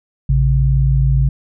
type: tone pair together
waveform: sine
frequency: 56.52 / 135.6 Hz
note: A1 / C#3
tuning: +47 / -38 cents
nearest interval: octave + minor third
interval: 1515 cents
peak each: -13 dBFS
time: 0.29-1.29 s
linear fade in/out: 5 ms
effects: none